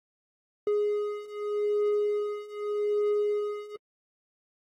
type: beating tone pair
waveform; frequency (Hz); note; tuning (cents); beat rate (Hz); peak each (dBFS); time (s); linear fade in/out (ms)
triangle; 415.3 / 416.13; G#4 / G#4; 0 / +3; 0.83; -28 / -26; 0.67-3.76; 2
effects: AAC 48 kbps